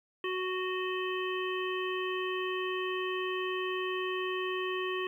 harmonic tone with a mistuned harmonic, 370 Hz, F#4, in tune, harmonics 1 / 3 / 5 / 7 / 8, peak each -33 / -38 / -40 / -41 / -42 dBFS, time 0.24-5.07 s, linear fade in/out 2 ms, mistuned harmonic 8, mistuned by +61 cents, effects 11-bit

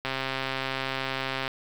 click train, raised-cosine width 0.3 ms, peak -13 dBFS, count 191, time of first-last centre 0.05-1.479 s, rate 133 Hz, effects 7-bit

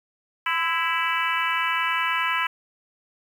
harmonic tone with a mistuned harmonic, 329.6 Hz, E4, in tune, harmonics 3 / 4 / 5 / 6 / 7 / 8 / 9, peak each -27 / -28 / -29 / -30 / -30 / -31 / -32 dBFS, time 0.46-2.47 s, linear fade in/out 5 ms, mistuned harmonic 3, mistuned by +40 cents, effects 8-bit

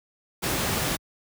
pink noise, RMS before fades -26 dBFS, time 0.42-0.97 s, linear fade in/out 20 ms, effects high-pass 60 Hz 12 dB/octave

